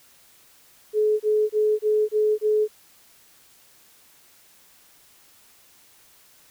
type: tone bursts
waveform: sine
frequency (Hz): 426.8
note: G#4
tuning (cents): +47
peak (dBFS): -17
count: 6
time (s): 0.93-2.68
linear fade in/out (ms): 50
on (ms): 270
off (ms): 26
effects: white hiss -55 dBFS RMS until 6.5 s